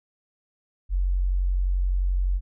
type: tone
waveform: sine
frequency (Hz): 45.78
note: F#1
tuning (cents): -18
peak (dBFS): -20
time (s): 0.89-2.41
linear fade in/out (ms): 50
effects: none